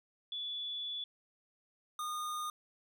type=tone pair in turn; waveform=sine / square; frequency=3440 / 1224 Hz; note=A7 / D#6; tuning=-40 / -29 cents; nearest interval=octave + tritone; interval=1789 cents; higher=first; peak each=-37 / -37 dBFS; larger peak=neither; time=0.32-1.04 / 1.99-2.5 s; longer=first; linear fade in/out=2 ms; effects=none